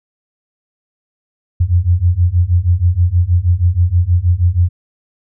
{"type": "beating tone pair", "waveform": "sine", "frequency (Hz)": [85, 91.3], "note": ["F2", "F#2"], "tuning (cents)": [-46, -23], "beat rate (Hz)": 6.3, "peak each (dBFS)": [-13, -12], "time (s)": [1.6, 4.69], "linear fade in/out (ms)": 10, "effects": []}